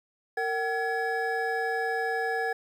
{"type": "tone cluster", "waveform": "triangle", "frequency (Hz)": [459, 761, 1691], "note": ["A#4", "F#5", "G#6"], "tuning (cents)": [-27, 48, 31], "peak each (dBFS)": -29, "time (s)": [0.37, 2.53], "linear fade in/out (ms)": 5, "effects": ["10-bit"]}